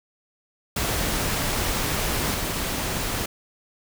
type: noise with level steps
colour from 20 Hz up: pink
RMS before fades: -25 / -27 dBFS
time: 0.76-3.26 s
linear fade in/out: 5 ms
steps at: 2.34 s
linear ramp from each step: 2 ms
effects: none